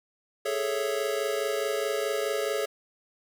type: chord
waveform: square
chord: A major seventh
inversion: third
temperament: equal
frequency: 415.3 / 440 / 554.4 / 659.3 Hz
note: G#4 / A4 / C#5 / E5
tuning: 0 / 0 / 0 / 0 cents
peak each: -32 / -33 / -32 / -37 dBFS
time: 0.45-2.66 s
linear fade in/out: 10 ms
effects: none